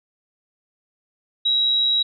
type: tone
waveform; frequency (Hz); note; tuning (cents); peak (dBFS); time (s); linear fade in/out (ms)
sine; 3858; B7; -41; -16; 1.45-2.03; 10
effects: none